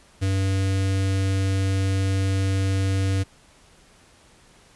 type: tone with notch filter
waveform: square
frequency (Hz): 96.4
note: G2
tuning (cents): -28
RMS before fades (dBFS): -22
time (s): 0.21-3.24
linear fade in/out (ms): 20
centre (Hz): 930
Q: 1.1
effects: pink hiss -54 dBFS RMS until 4.75 s + resampled to 24000 Hz